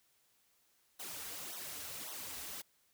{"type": "noise with flanger", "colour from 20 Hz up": "white", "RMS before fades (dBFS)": -45, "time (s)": [0.99, 2.62], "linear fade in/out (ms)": 10, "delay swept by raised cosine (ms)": [0.41, 5.91], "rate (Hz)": 1.8, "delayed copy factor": -0.9, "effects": ["white hiss -73 dBFS RMS until 2.93 s"]}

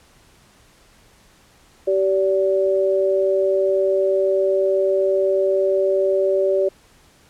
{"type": "tone pair together", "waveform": "sine", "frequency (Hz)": [385.1, 577], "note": ["G4", "D5"], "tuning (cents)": [-31, -31], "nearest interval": "perfect fifth", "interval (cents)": 700, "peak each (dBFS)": [-18, -18], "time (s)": [1.87, 6.69], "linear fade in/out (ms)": 10, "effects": ["pink hiss -53 dBFS RMS until 7.29 s", "low-pass 11000 Hz 12 dB/octave"]}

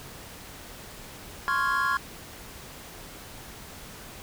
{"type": "chord", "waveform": "triangle", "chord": "Db major seventh", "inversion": "third", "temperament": "equal", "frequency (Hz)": [1046.5, 1108.7, 1396.9, 1661.2], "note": ["C6", "Db6", "F6", "Ab6"], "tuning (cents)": [0, 0, 0, 0], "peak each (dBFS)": -27, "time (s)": [1.48, 1.97], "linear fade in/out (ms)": 0, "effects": ["pink hiss -44 dBFS RMS until 4.22 s"]}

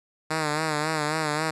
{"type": "tone with vibrato", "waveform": "5% pulse", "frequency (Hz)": 153.9, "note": "D#3", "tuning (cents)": -19, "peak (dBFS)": -13, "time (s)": [0.3, 1.51], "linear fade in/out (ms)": 10, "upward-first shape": "sine", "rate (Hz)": 3.7, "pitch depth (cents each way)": 64, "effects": ["resampled to 24000 Hz"]}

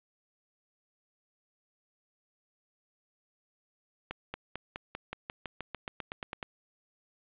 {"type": "accelerating click train", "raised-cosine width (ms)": 0.3, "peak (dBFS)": -20, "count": 16, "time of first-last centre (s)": [4.11, 6.428], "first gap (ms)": 230, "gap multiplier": 0.94, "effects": ["resampled to 8000 Hz", "9-bit"]}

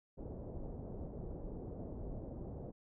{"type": "low-pass noise", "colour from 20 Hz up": "pink", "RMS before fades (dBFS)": -45, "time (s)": [0.17, 2.72], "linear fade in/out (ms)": 20, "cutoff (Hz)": 610, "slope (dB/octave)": 24, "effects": []}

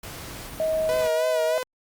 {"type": "noise", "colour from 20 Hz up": "pink", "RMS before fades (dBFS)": -38, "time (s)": [0.03, 1.08], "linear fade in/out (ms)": 5}
{"type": "tone", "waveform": "sine", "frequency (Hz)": 634, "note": "D#5", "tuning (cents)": 32, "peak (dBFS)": -21, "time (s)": [0.6, 1.58], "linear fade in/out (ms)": 0}
{"type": "tone with vibrato", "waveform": "sawtooth", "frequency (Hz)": 489.9, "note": "B4", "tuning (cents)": -14, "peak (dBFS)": -23, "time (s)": [0.89, 1.63], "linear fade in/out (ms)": 0, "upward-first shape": "sine", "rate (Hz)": 3.2, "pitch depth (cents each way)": 62}
{"effects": ["Opus 48 kbps"]}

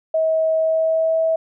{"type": "tone with pitch glide", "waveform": "sine", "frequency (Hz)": [640, 648.2], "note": ["D#5", "E5"], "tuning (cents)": [49, -29], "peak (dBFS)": -15, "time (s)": [0.14, 1.36], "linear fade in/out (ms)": 5, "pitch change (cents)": 22, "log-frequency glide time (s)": [0.56, 1.19], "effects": []}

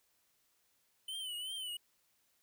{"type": "tone with vibrato", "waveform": "square", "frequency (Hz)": 3026, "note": "F#7", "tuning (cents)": 38, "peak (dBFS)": -40, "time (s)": [1.08, 1.77], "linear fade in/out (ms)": 5, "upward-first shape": "triangle", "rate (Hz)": 2.7, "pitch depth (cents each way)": 99, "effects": ["white hiss -75 dBFS RMS until 2.42 s"]}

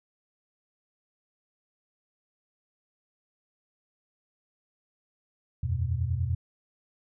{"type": "chord", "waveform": "sine", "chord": "E suspended second", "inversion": "none", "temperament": "equal", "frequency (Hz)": [82.41, 92.5, 123.47], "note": ["E2", "F#2", "B2"], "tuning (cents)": [0, 0, 0], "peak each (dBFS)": -30, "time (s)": [5.63, 6.35], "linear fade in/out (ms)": 5, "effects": []}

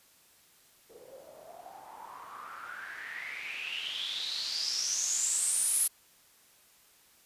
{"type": "noise with low-pass filter sweep", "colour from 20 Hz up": "blue", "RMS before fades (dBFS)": -35, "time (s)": [0.89, 5.88], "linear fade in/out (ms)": 10, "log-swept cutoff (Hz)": [450, 11000], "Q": 8.5, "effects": ["white hiss -62 dBFS RMS until 7.25 s", "resampled to 32000 Hz"]}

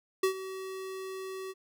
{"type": "tone with ADSR envelope", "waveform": "square", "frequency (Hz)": 380, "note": "F#4", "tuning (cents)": 46, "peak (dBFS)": -23, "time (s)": [0.23, 1.54], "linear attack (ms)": 6, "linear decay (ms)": 95, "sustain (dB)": -15, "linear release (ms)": 37, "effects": []}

